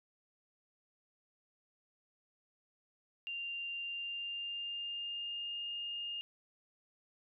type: tone with pitch glide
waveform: sine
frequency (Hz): 2786 to 2828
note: F7 to F7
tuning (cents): -5 to +21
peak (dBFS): -38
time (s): 3.27-6.21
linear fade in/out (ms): 0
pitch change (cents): +26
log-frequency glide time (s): 3.75-5.64
effects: none